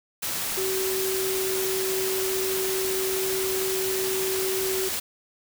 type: tone in noise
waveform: sine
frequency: 380 Hz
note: F#4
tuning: 46 cents sharp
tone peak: -26 dBFS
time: 0.57-4.89 s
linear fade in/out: 10 ms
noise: white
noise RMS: -29 dBFS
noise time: 0.22-5 s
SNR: 0 dB
effects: none